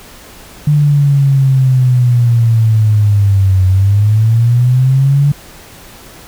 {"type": "linear two-way sweep", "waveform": "sine", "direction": "down then up", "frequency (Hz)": [149.4, 92.5, 144.9], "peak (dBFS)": -6, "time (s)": [0.67, 5.32], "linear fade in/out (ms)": 5, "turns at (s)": 3.66, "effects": ["pink hiss -36 dBFS RMS until 6.27 s"]}